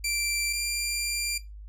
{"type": "tone pair in turn", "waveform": "15% pulse", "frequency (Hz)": [2349, 2378], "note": ["D7", "D7"], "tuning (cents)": [0, 21], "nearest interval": "unison", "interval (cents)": 21, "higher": "second", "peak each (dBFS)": [-20, -21], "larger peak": "first", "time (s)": [[0.04, 0.53], [0.53, 1.38]], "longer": "second", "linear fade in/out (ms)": 5, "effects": ["noise-tail reverb RT60 0.2 s tail -17 dB re dry", "added 51 Hz sine -40 dBFS peak until 1.68 s"]}